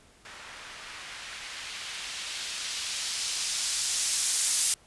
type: noise with low-pass filter sweep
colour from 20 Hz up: violet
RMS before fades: -32 dBFS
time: 0.25-4.74 s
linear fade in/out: 2 ms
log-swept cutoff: 1400 to 8800 Hz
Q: 0.89
effects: pink hiss -58 dBFS RMS until 4.86 s + resampled to 24000 Hz